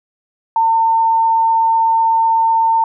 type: tone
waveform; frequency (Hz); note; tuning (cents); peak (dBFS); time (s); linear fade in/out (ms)
sine; 904; A5; +47; -10; 0.56-2.84; 2
effects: none